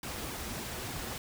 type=noise with flanger; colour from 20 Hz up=pink; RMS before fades=-39 dBFS; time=0.03-1.18 s; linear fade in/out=2 ms; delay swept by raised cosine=1.5 to 7.3 ms; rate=3.4 Hz; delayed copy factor=-0.65; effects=none